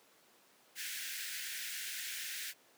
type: high-pass noise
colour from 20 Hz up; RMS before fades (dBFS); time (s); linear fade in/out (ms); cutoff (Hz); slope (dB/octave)
pink; -42; 0.75-2.54; 50; 1500; 96
effects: pink hiss -65 dBFS RMS until 2.77 s + high-pass 300 Hz 12 dB/octave